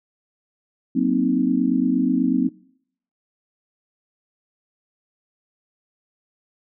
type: chord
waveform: sine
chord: C half-diminished seventh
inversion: second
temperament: equal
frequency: 185 / 233.1 / 261.6 / 311.1 Hz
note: Gb3 / Bb3 / C4 / Eb4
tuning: 0 / 0 / 0 / 0 cents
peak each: -25 / -23 / -19 / -25 dBFS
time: 0.95-2.49 s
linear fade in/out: 10 ms
effects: noise-tail reverb RT60 0.7 s tail -24 dB re dry